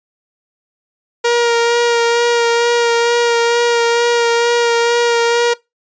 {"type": "tone with vibrato", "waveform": "sawtooth", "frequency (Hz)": 471.3, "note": "A#4", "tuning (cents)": 19, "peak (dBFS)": -7, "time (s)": [1.24, 5.54], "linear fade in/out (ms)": 10, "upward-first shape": "sine", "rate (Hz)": 2.2, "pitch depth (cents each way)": 17, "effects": ["noise-tail reverb RT60 0.2 s tail -22 dB re dry", "resampled to 16000 Hz"]}